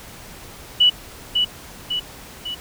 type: tone with echo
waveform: sine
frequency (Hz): 2951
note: F#7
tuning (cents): -5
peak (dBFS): -10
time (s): 0.8-0.9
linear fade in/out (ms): 10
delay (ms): 550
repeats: 3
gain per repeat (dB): -5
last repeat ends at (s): 2.55
effects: pink hiss -40 dBFS RMS until 2.6 s